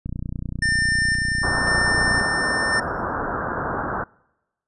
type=click train; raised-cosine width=5 ms; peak=-16 dBFS; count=66; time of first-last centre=0.06-2.212 s; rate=30.2 Hz
type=tone with tremolo; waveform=square; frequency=1800 Hz; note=A6; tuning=39 cents sharp; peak=-19 dBFS; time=0.62-2.8 s; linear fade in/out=5 ms; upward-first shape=square; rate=0.95 Hz; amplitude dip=30%
type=low-pass noise; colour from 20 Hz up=white; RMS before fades=-26 dBFS; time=1.43-4.04 s; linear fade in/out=5 ms; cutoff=1600 Hz; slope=96 dB/octave
effects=noise-tail reverb RT60 1.0 s tail -26 dB re dry + resampled to 24000 Hz